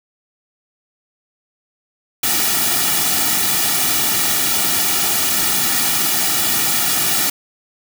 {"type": "noise with comb filter", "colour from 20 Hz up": "white", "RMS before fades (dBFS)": -17, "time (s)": [2.23, 7.3], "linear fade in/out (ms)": 5, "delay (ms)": 1.9, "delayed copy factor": -0.75, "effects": []}